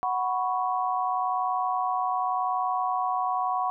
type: chord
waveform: sine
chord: F# suspended fourth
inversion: none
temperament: equal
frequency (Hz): 740 / 987.8 / 1108.7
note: F#5 / B5 / C#6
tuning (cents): 0 / 0 / 0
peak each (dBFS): -27 / -30 / -29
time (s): 0.03-3.7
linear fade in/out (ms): 0
effects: none